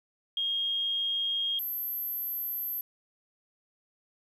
sine tone pair in turn, 3247 / 12259 Hz, G#7 / G9, -40 / -40 cents, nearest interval octave + major seventh, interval 2300 cents, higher second, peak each -27 / -31 dBFS, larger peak first, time 0.37-1.59 / 1.59-2.81 s, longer neither, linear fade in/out 2 ms, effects 10-bit

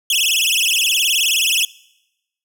sawtooth tone with vibrato, 2965 Hz, F#7, 3 cents sharp, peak -11 dBFS, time 0.1-1.65 s, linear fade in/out 2 ms, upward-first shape sine, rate 19 Hz, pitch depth 260 cents each way, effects noise-tail reverb RT60 0.9 s tail -23 dB re dry

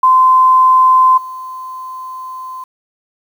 sine tone with level steps, 1032 Hz, C6, 24 cents flat, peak -5 / -24 dBFS, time 0.03-2.64 s, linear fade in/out 5 ms, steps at 1.17 s, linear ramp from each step 10 ms, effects 7-bit

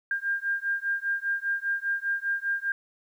sine beating tone pair, 1600 / 1605 Hz, G6 / G6, +35 / +40 cents, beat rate 5 Hz, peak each -29 dBFS, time 0.11-2.72 s, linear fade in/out 2 ms, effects 10-bit

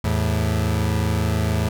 30% pulse tone pair together, 81.13 / 108.3 Hz, E2 / A2, -27 / -27 cents, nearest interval perfect fourth, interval 500 cents, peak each -19 / -19 dBFS, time 0.04-1.69 s, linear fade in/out 5 ms, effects none

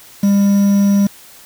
triangle tone with quantisation, 200.4 Hz, G3, 38 cents sharp, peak -7 dBFS, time 0.23-1.07 s, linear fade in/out 5 ms, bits 5, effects white hiss -41 dBFS RMS until 1.45 s

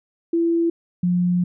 sine tone pair in turn, 335.6 / 177.78 Hz, E4 / F3, +31 / +31 cents, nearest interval major seventh, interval 1100 cents, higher first, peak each -16 dBFS, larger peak neither, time 0.33-0.7 / 1.03-1.44 s, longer second, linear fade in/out 5 ms, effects none

